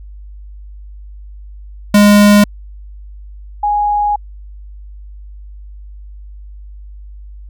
square / sine tone pair in turn, 205.9 / 828.4 Hz, G#3 / G#5, -15 / -5 cents, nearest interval 2 octaves, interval 2410 cents, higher second, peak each -5 / -11 dBFS, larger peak first, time 1.94-2.44 / 3.63-4.16 s, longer second, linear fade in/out 5 ms, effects added 50 Hz sine -30 dBFS peak until 7.49 s

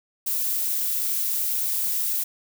violet noise, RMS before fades -25 dBFS, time 0.26-2.24 s, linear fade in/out 10 ms, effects none

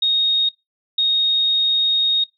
sine tone pair in turn, 3729 / 3729 Hz, A#7 / A#7, 0 / 0 cents, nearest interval unison, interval 0 cents, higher neither, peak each -14 dBFS, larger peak neither, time 0.02-0.49 / 0.98-2.24 s, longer second, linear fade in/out 5 ms, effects noise-tail reverb RT60 0.2 s tail -24 dB re dry

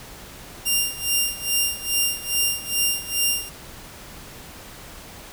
10% pulse tone with tremolo, 2794 Hz, F7, in tune, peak -9 dBFS, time 0.65-3.5 s, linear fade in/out 20 ms, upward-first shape sine, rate 2.4 Hz, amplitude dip 85%, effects pink hiss -41 dBFS RMS until 5.32 s

